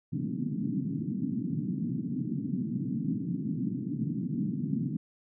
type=band-pass noise; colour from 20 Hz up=white; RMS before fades=-32 dBFS; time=0.12-4.97 s; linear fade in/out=10 ms; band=130 to 280 Hz; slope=48 dB/octave; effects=none